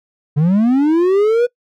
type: linear sweep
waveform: triangle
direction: up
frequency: 139.8 to 493.9 Hz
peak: -8 dBFS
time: 0.36-1.47 s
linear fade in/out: 20 ms
effects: noise-tail reverb RT60 0.1 s tail -23 dB re dry